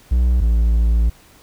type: tone pair in turn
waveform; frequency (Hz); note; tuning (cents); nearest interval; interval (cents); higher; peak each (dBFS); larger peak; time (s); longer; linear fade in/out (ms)
triangle; 61.1 / 56.67; B1 / A#1; -18 / -48; minor second; 130; first; -10; neither; 0.11-0.41 / 0.41-1.1; second; 10
effects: pink hiss -49 dBFS RMS until 1.42 s